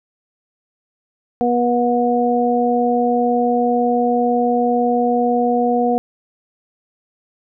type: harmonic tone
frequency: 242 Hz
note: B3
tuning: 35 cents flat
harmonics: 1 / 2 / 3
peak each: -18 / -18 / -18 dBFS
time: 1.41-5.98 s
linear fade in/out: 0 ms
effects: none